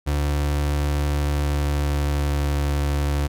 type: tone with pitch glide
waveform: 35% pulse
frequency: 72.8 to 71.96 Hz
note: D2 to D2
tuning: -15 to -35 cents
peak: -18 dBFS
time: 0.06-3.28 s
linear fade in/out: 20 ms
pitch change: -20 cents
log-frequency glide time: 1.15-2.53 s
effects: none

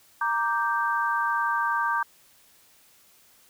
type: chord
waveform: sine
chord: G minor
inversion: first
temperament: equal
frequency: 932.3 / 1174.7 / 1568 Hz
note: Bb5 / D6 / G6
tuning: 0 / 0 / 0 cents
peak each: -27 dBFS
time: 0.21-2.03 s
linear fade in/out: 5 ms
effects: white hiss -58 dBFS RMS until 3.49 s

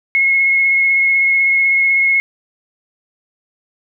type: tone with vibrato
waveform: sine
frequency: 2170 Hz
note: C#7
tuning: 37 cents flat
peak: -10 dBFS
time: 0.15-2.2 s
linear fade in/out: 0 ms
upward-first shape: sine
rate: 16 Hz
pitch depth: 12 cents each way
effects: none

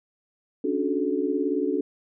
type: tone cluster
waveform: sine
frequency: 277.4 / 295.5 / 368.1 / 431.7 Hz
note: C#4 / D4 / F#4 / A4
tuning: +1 / +11 / -9 / -33 cents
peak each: -28 dBFS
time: 0.64-1.81 s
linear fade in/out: 5 ms
effects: none

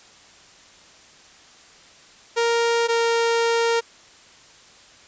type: tone pair in turn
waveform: sawtooth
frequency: 466.2 / 463.2 Hz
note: A#4 / A#4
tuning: 0 / -11 cents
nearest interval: unison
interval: 11 cents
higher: first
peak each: -14 dBFS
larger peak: neither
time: 2.36-2.88 / 2.88-3.81 s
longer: second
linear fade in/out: 20 ms
effects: white hiss -49 dBFS RMS until 5.07 s + resampled to 16000 Hz

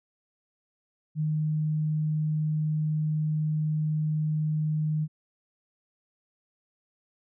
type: tone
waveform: sine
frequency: 154 Hz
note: D#3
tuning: 17 cents flat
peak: -24 dBFS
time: 1.15-5.08 s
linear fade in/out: 50 ms
effects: none

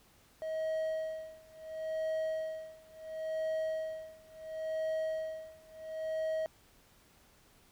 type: tone with tremolo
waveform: triangle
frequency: 635 Hz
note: D#5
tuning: 35 cents sharp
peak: -29 dBFS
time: 0.42-6.46 s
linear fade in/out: 0 ms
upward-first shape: sine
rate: 0.72 Hz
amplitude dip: 95%
effects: pink hiss -64 dBFS RMS until 7.71 s

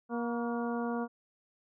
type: harmonic tone with a mistuned harmonic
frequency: 236.7 Hz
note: A#3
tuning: 27 cents sharp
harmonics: 1 / 2 / 3 / 4 / 5 / 6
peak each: -33 / -37 / -40 / -43 / -44 / -45 dBFS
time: 0.09-1.08 s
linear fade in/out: 50 ms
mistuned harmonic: 5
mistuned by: -55 cents
effects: none

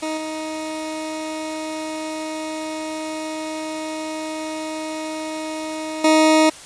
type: tone with level steps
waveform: 20% pulse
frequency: 313.3 Hz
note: D#4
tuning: 12 cents sharp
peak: -18 / -21 / -7 dBFS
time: 0.02-6.5 s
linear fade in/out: 10 ms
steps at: 0.17 / 6.04 s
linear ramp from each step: 5 ms
effects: white hiss -39 dBFS RMS until 6.65 s + resampled to 22050 Hz

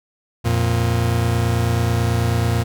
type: tone pair together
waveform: 40% pulse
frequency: 87.5 / 116.68 Hz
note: F2 / A#2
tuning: +4 / +2 cents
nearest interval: perfect fourth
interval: 498 cents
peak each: -20 / -17 dBFS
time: 0.44-2.64 s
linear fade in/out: 20 ms
effects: none

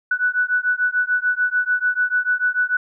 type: beating tone pair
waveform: sine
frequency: 1480 / 1486.8 Hz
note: F#6 / F#6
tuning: 0 / +8 cents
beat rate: 6.8 Hz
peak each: -20 dBFS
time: 0.11-2.77 s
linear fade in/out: 5 ms
effects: none

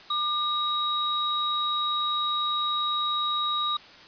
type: tone pair together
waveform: sine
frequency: 1200 / 3810 Hz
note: D6 / A#7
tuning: +37 / +37 cents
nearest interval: octave + minor sixth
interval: 2000 cents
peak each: -27 dBFS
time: 0.1-3.77 s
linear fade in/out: 5 ms
effects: white hiss -48 dBFS RMS until 4.07 s + resampled to 11025 Hz

